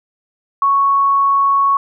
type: tone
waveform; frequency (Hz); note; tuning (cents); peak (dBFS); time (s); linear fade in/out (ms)
sine; 1108.7; C#6; 0; -10; 0.62-1.77; 2
effects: none